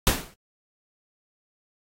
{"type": "noise with exponential decay", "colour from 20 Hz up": "pink", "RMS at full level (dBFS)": -17, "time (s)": [0.07, 0.34], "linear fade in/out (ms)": 0, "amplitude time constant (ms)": 57, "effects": ["AAC 48 kbps"]}